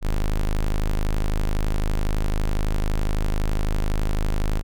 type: tone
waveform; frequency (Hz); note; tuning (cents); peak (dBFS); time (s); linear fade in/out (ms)
45% pulse; 25.96; G#0; 0; -19; 0.01-4.63; 50
effects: none